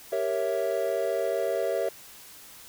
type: chord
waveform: triangle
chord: G diminished seventh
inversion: none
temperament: equal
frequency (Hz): 392 / 466.2 / 554.4 / 659.3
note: G4 / Bb4 / Db5 / Fb5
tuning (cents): 0 / 0 / 0 / 0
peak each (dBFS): -30 / -29 / -28 / -28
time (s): 0.12-1.89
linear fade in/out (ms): 5
effects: white hiss -48 dBFS RMS until 2.68 s